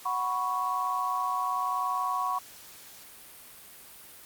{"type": "chord", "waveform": "sine", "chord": "F# suspended fourth", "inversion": "none", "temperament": "equal", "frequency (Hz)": [740, 987.8, 1108.7], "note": ["F#5", "B5", "C#6"], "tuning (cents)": [0, 0, 0], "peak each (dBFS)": [-34, -32, -29], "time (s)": [0.05, 2.39], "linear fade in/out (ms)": 10, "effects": ["white hiss -49 dBFS RMS until 4.25 s", "Opus 48 kbps"]}